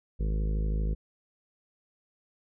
harmonic tone, 52.7 Hz, G#1, 26 cents sharp, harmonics 1 / 2 / 3 / 4 / 5 / 6 / 7 / 8 / 9 / 10, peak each -26 / -41 / -36 / -42 / -49 / -53 / -47 / -49 / -47 / -56 dBFS, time 0.19-0.95 s, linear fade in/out 20 ms, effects none

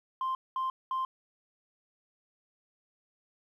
sine tone bursts, 1046.5 Hz, C6, in tune, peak -27 dBFS, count 3, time 0.21-1.05 s, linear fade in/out 2 ms, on 140 ms, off 210 ms, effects tanh soft clip ceiling -27 dBFS + 11-bit

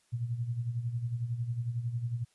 sine tone with tremolo, 118.8 Hz, A#2, 33 cents sharp, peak -28 dBFS, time 0.12-2.25 s, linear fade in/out 20 ms, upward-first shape sine, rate 11 Hz, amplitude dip 65%, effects white hiss -70 dBFS RMS until 2.34 s + resampled to 24000 Hz

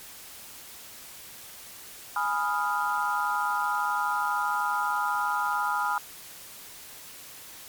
sine chord, F half-diminished seventh, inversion first, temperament equal, 830.6 / 987.8 / 1244.5 / 1396.9 Hz, Ab5 / Cb6 / Eb6 / F6, 0 / 0 / 0 / 0 cents, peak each -30 dBFS, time 2.16-5.98 s, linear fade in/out 2 ms, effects white hiss -45 dBFS RMS until 7.68 s + MP3 96 kbps

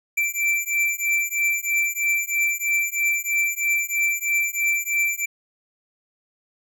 square beating tone pair, 2340 / 2343.1 Hz, D7 / D7, -7 / -5 cents, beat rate 3.1 Hz, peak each -24 dBFS, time 0.17-5.26 s, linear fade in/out 10 ms, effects none

